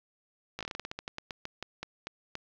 slowing click train, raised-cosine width 0.2 ms, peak -19 dBFS, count 19, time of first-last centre 0.59-2.354 s, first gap 17 ms, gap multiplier 1.18, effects low-pass 5000 Hz 12 dB/octave + 9-bit

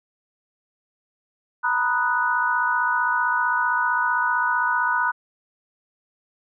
sine chord, B major seventh, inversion third, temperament equal, 932.3 / 987.8 / 1244.5 / 1480 Hz, A#5 / B5 / D#6 / F#6, 0 / 0 / 0 / 0 cents, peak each -27 / -24 / -27 / -22 dBFS, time 1.63-5.12 s, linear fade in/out 20 ms, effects none

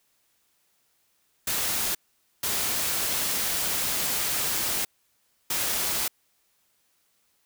white noise bursts at uneven times, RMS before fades -27 dBFS, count 3, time 1.47-1.95 / 2.43-4.85 / 5.5-6.08 s, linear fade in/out 5 ms, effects white hiss -69 dBFS RMS until 7.45 s

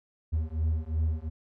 triangle beating tone pair, 77.78 / 80.58 Hz, D#2 / E2, 0 / -39 cents, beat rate 2.8 Hz, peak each -27 dBFS, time 0.32-1.3 s, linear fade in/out 20 ms, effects none

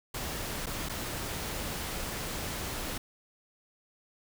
pink noise with dropouts, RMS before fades -36 dBFS, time 0.14-2.98 s, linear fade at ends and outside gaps 5 ms, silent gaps 0.66-0.667 / 0.888-0.894 s, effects none

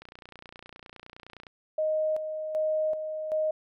click train, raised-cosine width 0.3 ms, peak -29 dBFS, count 44, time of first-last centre 0.02-1.468 s, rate 29.7 Hz
sine tone with tremolo, 622.3 Hz, D#5, in tune, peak -24 dBFS, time 1.78-3.51 s, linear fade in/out 5 ms, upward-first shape square, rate 1.3 Hz, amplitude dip 55%
effects none

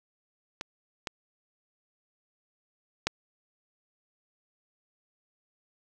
clicks, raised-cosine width 0.2 ms, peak -17 / -15 / -8 dBFS, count 3, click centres 0.611 / 1.072 / 3.07 s, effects none

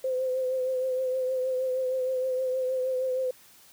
sine tone with vibrato, 515 Hz, C5, 28 cents flat, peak -25 dBFS, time 0.04-3.31 s, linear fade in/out 5 ms, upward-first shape triangle, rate 6.4 Hz, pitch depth 38 cents each way, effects white hiss -55 dBFS RMS until 3.72 s

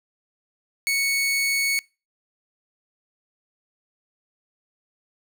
sawtooth tone, 2217 Hz, C#7, in tune, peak -17 dBFS, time 0.87-1.79 s, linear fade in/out 0 ms, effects noise-tail reverb RT60 0.3 s tail -25 dB re dry

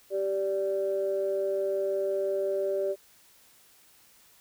sine tone pair together, 390 / 584.3 Hz, G4 / D5, -9 / -9 cents, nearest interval perfect fifth, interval 700 cents, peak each -28 dBFS, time 0.1-2.96 s, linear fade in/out 50 ms, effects tanh soft clip ceiling -18 dBFS + white hiss -59 dBFS RMS until 4.4 s

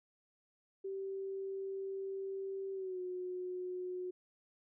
sine tone with pitch glide, 387.9 to 364 Hz, G4 to F#4, -18 to -28 cents, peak -38 dBFS, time 0.84-4.11 s, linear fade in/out 10 ms, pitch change -110 cents, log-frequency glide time 2.73-3 s, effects none

